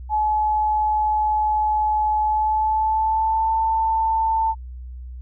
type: tone with pitch glide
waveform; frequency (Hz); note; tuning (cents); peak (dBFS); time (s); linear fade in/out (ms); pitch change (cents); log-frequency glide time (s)
sine; 854 to 890.3; G#5 to A5; +48 to +20; -17; 0.09-4.55; 50; +72; 2.2-3.54
effects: added 62 Hz sine -32 dBFS peak until 5.21 s